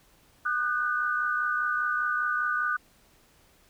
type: tone cluster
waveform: sine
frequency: 1215 / 1480 / 1545 Hz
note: D#6 / F#6 / G6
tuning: -42 / 0 / -26 cents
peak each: -29 / -27 / -35 dBFS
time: 0.45-2.77 s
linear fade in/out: 10 ms
effects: pink hiss -61 dBFS RMS until 3.69 s